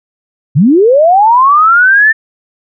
sine linear sweep, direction up, 120 to 1800 Hz, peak -3 dBFS, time 0.55-2.13 s, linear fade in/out 20 ms, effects none

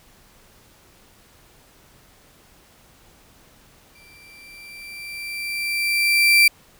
35% pulse tone with exponential growth, 2349 Hz, D7, in tune, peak -8 dBFS, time 3.95-6.48 s, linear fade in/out 5 ms, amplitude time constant 550 ms, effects pink hiss -53 dBFS RMS until 6.79 s

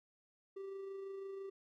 triangle tone with amplitude modulation, 390 Hz, G4, 9 cents flat, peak -40 dBFS, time 0.56-1.5 s, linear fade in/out 10 ms, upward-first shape sine, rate 26 Hz, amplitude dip 30%, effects none

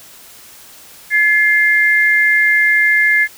sine tone pair together, 1715 / 2101 Hz, A6 / C7, -45 / +7 cents, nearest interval major third, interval 352 cents, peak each -12 dBFS, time 1.1-3.28 s, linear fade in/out 50 ms, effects white hiss -40 dBFS RMS until 3.37 s

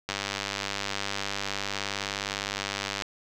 click train, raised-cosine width 0.2 ms, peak -12 dBFS, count 293, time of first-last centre 0.09-3.022 s, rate 99.6 Hz, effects none

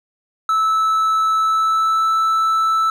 triangle tone with pitch glide, 1308 to 1317.9 Hz, E6 to E6, -14 to -1 cents, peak -12 dBFS, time 0.49-2.9 s, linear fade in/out 2 ms, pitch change +13 cents, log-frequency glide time 1.35-2.12 s, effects none

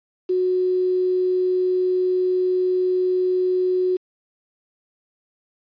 sine tone with quantisation, 367 Hz, F#4, 14 cents flat, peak -17 dBFS, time 0.29-3.97 s, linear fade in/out 10 ms, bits 7, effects resampled to 11025 Hz

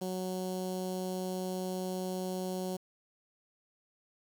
15% pulse tone with notch filter, 185 Hz, F#3, in tune, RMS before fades -36 dBFS, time 0.01-2.77 s, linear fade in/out 10 ms, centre 1900 Hz, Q 0.53, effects 9-bit

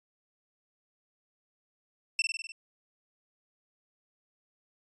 sawtooth tone with echo, 2679 Hz, E7, 27 cents sharp, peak -20 dBFS, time 2.19-2.22 s, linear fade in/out 2 ms, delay 50 ms, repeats 6, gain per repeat -3 dB, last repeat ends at 2.52 s, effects resampled to 22050 Hz

